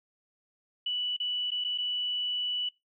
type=tone with dropouts; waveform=sine; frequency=2960 Hz; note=F#7; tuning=in tune; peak=-28 dBFS; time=0.86-2.69 s; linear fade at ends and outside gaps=5 ms; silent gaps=1.166-1.2 / 1.506-1.516 / 1.641-1.646 / 1.778-1.783 s; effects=noise-tail reverb RT60 0.2 s tail -22 dB re dry